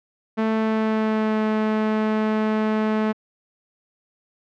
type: tone with pitch glide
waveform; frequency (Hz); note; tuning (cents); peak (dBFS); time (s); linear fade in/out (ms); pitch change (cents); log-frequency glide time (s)
sawtooth; 220.6 to 216.3; A3 to A3; +5 to -29; -15; 0.37-3.13; 20; -34; 0.52-1.42
effects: low-pass 2000 Hz 12 dB/octave